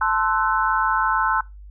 sine chord, F# half-diminished seventh, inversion first, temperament equal with one note detuned, 880 / 1046.5 / 1318.5 / 1500.6 Hz, A5 / C6 / E6 / F#6, 0 / 0 / 0 / +24 cents, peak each -23 dBFS, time 0.01-1.41 s, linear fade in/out 5 ms, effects noise-tail reverb RT60 0.2 s tail -22 dB re dry + added 50 Hz sine -38 dBFS peak until 1.7 s

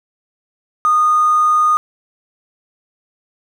triangle tone with hard clipping, 1230 Hz, D#6, 20 cents flat, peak -10 dBFS, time 0.85-1.77 s, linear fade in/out 0 ms, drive 3 dB, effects none

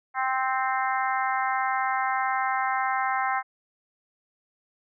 harmonic tone, 261.6 Hz, C4, in tune, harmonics 3 / 4 / 5 / 6 / 7 / 8, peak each -27 / -29 / -31 / -33 / -34 / -35 dBFS, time 0.14-3.43 s, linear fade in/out 50 ms, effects none

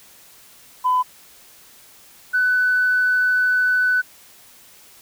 sine tone pair in turn, 1006 / 1497.8 Hz, B5 / F#6, +32 / +21 cents, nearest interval perfect fifth, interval 689 cents, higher second, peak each -14 dBFS, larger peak neither, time 0.84-1.03 / 2.33-4.02 s, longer second, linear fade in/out 20 ms, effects tanh soft clip ceiling -10 dBFS + white hiss -48 dBFS RMS until 5.01 s

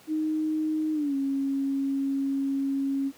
sine tone with pitch glide, 311.1 to 274 Hz, D#4 to C#4, 0 to -20 cents, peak -24 dBFS, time 0.07-3.12 s, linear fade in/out 50 ms, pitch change -220 cents, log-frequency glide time 0.93-1.15 s, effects pink hiss -54 dBFS RMS until 3.17 s + high-pass 150 Hz 12 dB/octave

